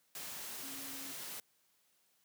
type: tone in noise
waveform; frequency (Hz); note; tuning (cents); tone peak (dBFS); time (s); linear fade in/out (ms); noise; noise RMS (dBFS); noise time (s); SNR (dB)
sine; 271.8; C#4; -34; -52; 0.63-1.12; 2; white; -45; 0.15-1.4; -10
effects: white hiss -74 dBFS RMS until 2.24 s + high-pass 100 Hz 12 dB/octave